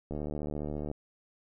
click train, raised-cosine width 2 ms, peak -23 dBFS, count 61, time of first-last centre 0.11-0.914 s, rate 74.6 Hz, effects none

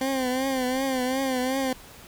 20% pulse tone with vibrato, 260.5 Hz, C4, 7 cents flat, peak -19 dBFS, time 0.01-1.73 s, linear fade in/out 2 ms, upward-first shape triangle, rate 2.7 Hz, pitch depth 79 cents each way, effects pink hiss -47 dBFS RMS until 2.07 s

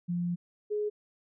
sine tone pair in turn, 174.61 / 419.2 Hz, F3 / G#4, 0 / +16 cents, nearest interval octave + minor third, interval 1516 cents, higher second, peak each -28 dBFS, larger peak neither, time 0.08-0.36 / 0.7-0.9 s, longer first, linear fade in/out 20 ms, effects none

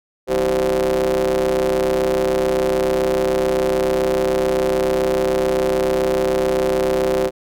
40% pulse ring-modulated tone, 67 Hz, C2, 42 cents sharp, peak -12 dBFS, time 0.27-7.31 s, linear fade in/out 50 ms, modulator 450 Hz, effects none

